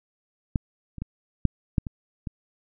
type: clicks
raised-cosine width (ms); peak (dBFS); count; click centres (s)
5; -10 / -25 / -18 / -6 / -8 / -20 / -19; 7; 0.558 / 0.983 / 1.02 / 1.453 / 1.782 / 1.868 / 2.272
effects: none